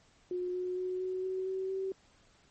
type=tone with pitch steps; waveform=sine; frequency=360 / 363.8 / 367.6 / 371.4 / 375.3 / 379.2 / 383.2 Hz; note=F#4 / F#4 / F#4 / F#4 / F#4 / F#4 / G4; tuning=-47 / -29 / -11 / +7 / +25 / +43 / -39 cents; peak=-32 dBFS; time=0.31-1.92 s; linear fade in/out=2 ms; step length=230 ms; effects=pink hiss -65 dBFS RMS until 2.5 s + MP3 32 kbps